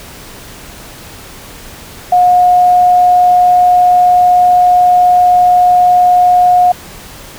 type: tone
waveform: sine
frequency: 720 Hz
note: F#5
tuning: 47 cents flat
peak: -4 dBFS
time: 2.12-6.72 s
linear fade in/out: 5 ms
effects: pink hiss -32 dBFS RMS until 7.38 s